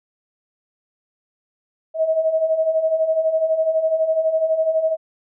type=beating tone pair; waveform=sine; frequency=630 / 642 Hz; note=D#5 / E5; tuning=+21 / -46 cents; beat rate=12 Hz; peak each=-23 / -17 dBFS; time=1.94-4.97 s; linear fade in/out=50 ms; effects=none